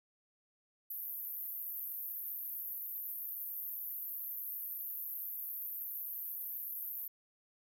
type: band-pass noise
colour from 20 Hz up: white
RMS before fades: -42 dBFS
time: 0.9-7.08 s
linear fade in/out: 5 ms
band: 12000 to 15000 Hz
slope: 96 dB/octave
effects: none